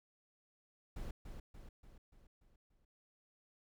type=noise with echo; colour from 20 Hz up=brown; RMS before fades=-43 dBFS; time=0.96-1.11 s; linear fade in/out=5 ms; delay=290 ms; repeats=6; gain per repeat=-5 dB; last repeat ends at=2.85 s; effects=none